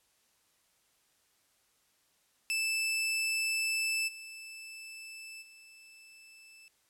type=tone with level steps; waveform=sawtooth; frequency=2637 Hz; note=E7; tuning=in tune; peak=-26 / -41 / -50 dBFS; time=2.5-6.68 s; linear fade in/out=0 ms; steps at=4.07 / 5.41 s; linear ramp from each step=20 ms; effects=white hiss -71 dBFS RMS until 6.89 s + low-pass 12000 Hz 12 dB/octave